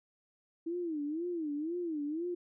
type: tone with vibrato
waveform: sine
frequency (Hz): 320.4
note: E4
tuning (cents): -49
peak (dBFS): -33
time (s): 0.66-2.35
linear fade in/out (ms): 10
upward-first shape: sine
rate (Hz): 2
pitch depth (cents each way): 180
effects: none